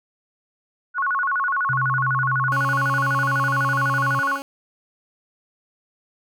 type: tone with vibrato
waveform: sine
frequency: 1268 Hz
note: D#6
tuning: 32 cents sharp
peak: -19 dBFS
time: 0.94-4.39 s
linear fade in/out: 50 ms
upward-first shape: square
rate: 12 Hz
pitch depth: 250 cents each way
type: tone with pitch glide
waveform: sine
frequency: 130.81 to 129.76 Hz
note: C3 to C3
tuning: 0 to -14 cents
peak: -24 dBFS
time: 1.69-4.2 s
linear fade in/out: 10 ms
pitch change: -14 cents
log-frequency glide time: 3.02-4.04 s
type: tone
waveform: 15% pulse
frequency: 276.5 Hz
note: C#4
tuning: 4 cents flat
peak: -24 dBFS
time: 2.52-4.42 s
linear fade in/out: 0 ms
effects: none